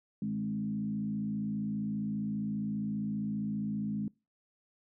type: tone with frequency modulation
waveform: sine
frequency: 207.7 Hz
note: G#3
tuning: in tune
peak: -31 dBFS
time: 0.22-4.08 s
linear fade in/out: 2 ms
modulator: 55 Hz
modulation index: 0.83
effects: noise-tail reverb RT60 0.3 s tail -25 dB re dry